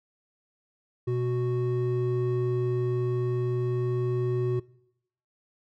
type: tone pair together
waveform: triangle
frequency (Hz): 123.1 / 368.9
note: B2 / F#4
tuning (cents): -5 / -5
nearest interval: octave + perfect fifth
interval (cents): 1900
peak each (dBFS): -25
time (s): 1.07-4.6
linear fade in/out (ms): 10
effects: noise-tail reverb RT60 0.8 s tail -22 dB re dry